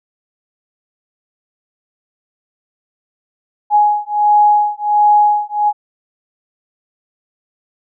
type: beating tone pair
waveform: sine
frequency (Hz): 834 / 835.4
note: G#5 / G#5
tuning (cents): +7 / +10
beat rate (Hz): 1.4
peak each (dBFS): -12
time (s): 3.7-5.73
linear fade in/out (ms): 50
effects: none